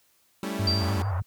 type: chord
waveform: sawtooth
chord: A dominant seventh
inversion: third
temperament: equal with one note detuned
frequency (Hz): 196 / 219.1 / 277.2 / 329.6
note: G3 / A3 / C#4 / E4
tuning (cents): 0 / -7 / 0 / 0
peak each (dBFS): -29 / -31 / -33 / -33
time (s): 0.43-1.02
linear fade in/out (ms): 0
type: tone with vibrato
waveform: sine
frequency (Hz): 94.3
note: F#2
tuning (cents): +33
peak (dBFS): -24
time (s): 0.59-1.22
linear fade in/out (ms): 5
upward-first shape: square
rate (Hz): 6.7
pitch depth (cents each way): 110
type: tone with exponential decay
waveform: sine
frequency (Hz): 4699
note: D8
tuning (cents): 0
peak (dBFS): -20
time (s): 0.67-1.11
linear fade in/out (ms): 5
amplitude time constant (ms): 94
type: band-pass noise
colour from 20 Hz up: pink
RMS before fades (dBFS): -38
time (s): 0.79-1.21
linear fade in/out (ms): 20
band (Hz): 640 to 1300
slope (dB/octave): 24
effects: white hiss -65 dBFS RMS until 1.26 s + high-pass 60 Hz 12 dB/octave